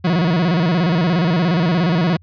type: tone with vibrato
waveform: 40% pulse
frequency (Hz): 170.1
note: F3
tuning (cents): -45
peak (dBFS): -13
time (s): 0.04-2.17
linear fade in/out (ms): 10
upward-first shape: square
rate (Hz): 17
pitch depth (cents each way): 120
effects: added 87 Hz sine -44 dBFS peak until 2.22 s + resampled to 11025 Hz